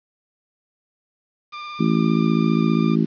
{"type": "tone with vibrato", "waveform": "sawtooth", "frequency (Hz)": 1194, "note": "D6", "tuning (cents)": 28, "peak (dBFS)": -27, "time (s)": [1.52, 2.96], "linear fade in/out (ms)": 20, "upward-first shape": "sine", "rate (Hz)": 17, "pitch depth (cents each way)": 15}
{"type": "harmonic tone", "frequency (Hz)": 55, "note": "A1", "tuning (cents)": 0, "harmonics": [3, 4, 5, 6, 7], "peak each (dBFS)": [-20, -19, -24, -24, -29], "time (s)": [1.79, 3.06], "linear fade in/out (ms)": 20}
{"effects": ["resampled to 11025 Hz", "8-bit"]}